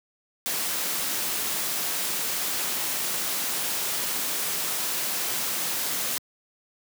white noise, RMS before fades -28 dBFS, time 0.46-6.18 s, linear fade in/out 0 ms, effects high-pass 150 Hz 12 dB/octave

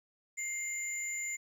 sine tone pair together, 2104 / 7077 Hz, C7 / A8, +9 / +9 cents, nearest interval octave + major sixth, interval 2100 cents, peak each -36 / -35 dBFS, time 0.37-1.37 s, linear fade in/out 20 ms, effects tanh soft clip ceiling -31 dBFS + 11-bit

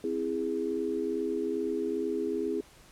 sine chord, C augmented, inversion none, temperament equal with one note detuned, 261.6 / 329.6 / 412 Hz, C4 / E4 / G#4, 0 / 0 / -14 cents, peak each -35 / -33 / -31 dBFS, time 0.04-2.61 s, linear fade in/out 2 ms, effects pink hiss -56 dBFS RMS until 2.91 s + low-pass 12000 Hz 12 dB/octave

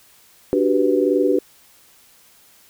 sine chord, G major seventh, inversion second, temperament equal, 293.7 / 370 / 392 / 493.9 Hz, D4 / F#4 / G4 / B4, 0 / 0 / 0 / 0 cents, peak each -20 dBFS, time 0.53-1.39 s, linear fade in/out 0 ms, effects white hiss -52 dBFS RMS until 2.69 s

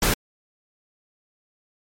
pink noise, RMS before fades -20 dBFS, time 0.02-0.14 s, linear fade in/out 5 ms, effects MP3 64 kbps

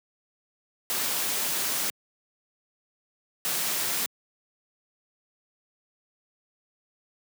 white noise bursts at uneven times, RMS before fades -28 dBFS, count 2, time 0.9-1.9 / 3.45-4.06 s, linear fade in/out 0 ms, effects high-pass 150 Hz 12 dB/octave

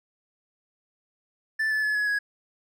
triangle tone with pitch steps, 1760 / 1735.8 / 1711.9 / 1688.3 / 1665.1 Hz, A6 / A6 / A6 / G#6 / G#6, 0 / -24 / -48 / +28 / +4 cents, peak -21 dBFS, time 1.59-2.19 s, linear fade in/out 10 ms, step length 120 ms, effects none

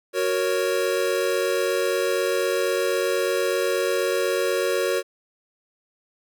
square chord, F# major, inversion none, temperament equal, 370 / 466.2 / 554.4 Hz, F#4 / A#4 / C#5, 0 / 0 / 0 cents, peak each -26 dBFS, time 0.13-5.03 s, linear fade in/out 50 ms, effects none

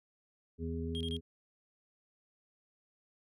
harmonic tone, 82.41 Hz, E2, in tune, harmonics 1 / 2 / 3 / 5, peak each -38 / -43 / -40 / -42 dBFS, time 0.58-1.21 s, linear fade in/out 50 ms
triangle tone bursts, 3237 Hz, G#7, 45 cents flat, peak -38 dBFS, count 3, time 0.95-1.166 s, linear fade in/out 0 ms, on 56 ms, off 24 ms
effects none

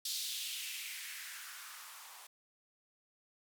violet noise with band-pass filter sweep, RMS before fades -44 dBFS, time 0.05-2.27 s, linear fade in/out 5 ms, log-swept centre 4200 to 820 Hz, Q 2.7, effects none

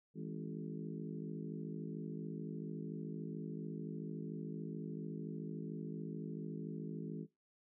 harmonic tone with a mistuned harmonic, 53.6 Hz, A1, 45 cents flat, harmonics 3 / 4 / 5 / 6 / 7 / 8, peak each -45 / -47 / -49 / -51 / -52 / -53 dBFS, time 0.14-7.27 s, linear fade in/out 50 ms, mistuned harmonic 4, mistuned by -77 cents, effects noise-tail reverb RT60 0.2 s tail -18 dB re dry

